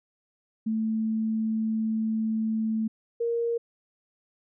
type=tone pair in turn; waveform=sine; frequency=220.6 / 467.4 Hz; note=A3 / A#4; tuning=+5 / +5 cents; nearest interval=octave + minor second; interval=1300 cents; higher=second; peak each=-24 dBFS; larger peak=neither; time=0.66-2.88 / 3.2-3.58 s; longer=first; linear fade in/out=10 ms; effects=none